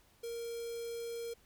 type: tone with notch filter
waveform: square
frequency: 466.2 Hz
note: A#4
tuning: in tune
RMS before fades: -41 dBFS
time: 0.23-1.34 s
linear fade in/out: 10 ms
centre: 1600 Hz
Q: 0.72
effects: added 50 Hz sine -70 dBFS peak until 1.45 s + pink hiss -67 dBFS RMS until 1.45 s